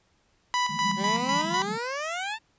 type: tone with tremolo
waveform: sawtooth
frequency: 989 Hz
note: B5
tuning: 2 cents sharp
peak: -19 dBFS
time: 0.54-1.62 s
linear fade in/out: 0 ms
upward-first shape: square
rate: 4 Hz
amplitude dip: 55%
type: band-pass noise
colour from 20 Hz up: white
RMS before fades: -35 dBFS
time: 0.69-1.78 s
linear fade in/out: 5 ms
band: 160 to 220 Hz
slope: 96 dB/octave
type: exponential sweep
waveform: 15% pulse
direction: up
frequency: 184.2 to 914 Hz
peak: -23 dBFS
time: 0.96-2.39 s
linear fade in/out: 50 ms
effects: pink hiss -67 dBFS RMS until 2.58 s + resampled to 16000 Hz